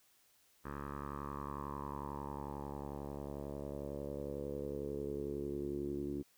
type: tone with low-pass filter sweep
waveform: 10% pulse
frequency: 71.1 Hz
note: C#2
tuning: 45 cents sharp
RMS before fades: -42 dBFS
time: 0.64-6.23 s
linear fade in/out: 20 ms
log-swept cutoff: 1400 to 320 Hz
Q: 5
effects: white hiss -70 dBFS RMS until 6.37 s